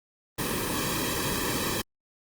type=noise with comb filter; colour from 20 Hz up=pink; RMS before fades=-29 dBFS; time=0.38-1.82 s; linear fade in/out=10 ms; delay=1.4 ms; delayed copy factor=-0.8; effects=Opus 32 kbps